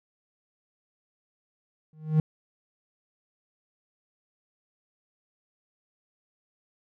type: tone with exponential growth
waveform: triangle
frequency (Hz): 155.56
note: D#3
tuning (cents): 0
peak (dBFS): -13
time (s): 1.93-2.2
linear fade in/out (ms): 2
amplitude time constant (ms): 57
effects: none